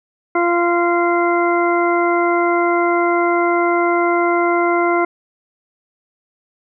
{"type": "harmonic tone", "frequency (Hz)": 345.8, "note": "F4", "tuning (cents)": -17, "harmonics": [1, 2, 3, 4, 6], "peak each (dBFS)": [-16, -19, -21, -22, -24], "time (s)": [0.35, 5.05], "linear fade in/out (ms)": 5, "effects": []}